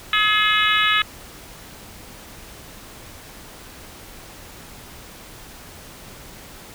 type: harmonic tone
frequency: 424 Hz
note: G#4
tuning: 36 cents sharp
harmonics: 3 / 4 / 5 / 6 / 7 / 8 / 9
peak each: -21 / -22 / -23 / -24 / -24 / -25 / -26 dBFS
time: 0.13-1.02 s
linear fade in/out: 2 ms
effects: pink hiss -41 dBFS RMS until 6.74 s